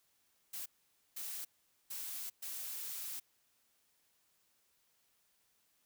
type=noise bursts at uneven times; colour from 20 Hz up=blue; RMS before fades=-43 dBFS; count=4; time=0.53-0.66 / 1.16-1.45 / 1.9-2.3 / 2.42-3.2 s; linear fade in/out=10 ms; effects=white hiss -75 dBFS RMS until 5.85 s